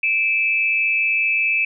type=tone pair together; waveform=sine; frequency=2349 / 2604 Hz; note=D7 / E7; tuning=0 / -22 cents; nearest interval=major second; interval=178 cents; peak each=-20 / -18 dBFS; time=0.03-1.65 s; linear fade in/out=5 ms; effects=none